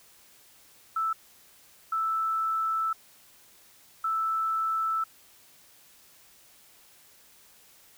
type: tone bursts at uneven times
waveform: sine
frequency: 1318.5 Hz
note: E6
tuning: in tune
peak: -25 dBFS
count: 3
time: 0.96-1.13 / 1.92-2.93 / 4.04-5.04 s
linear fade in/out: 5 ms
effects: white hiss -57 dBFS RMS until 7.97 s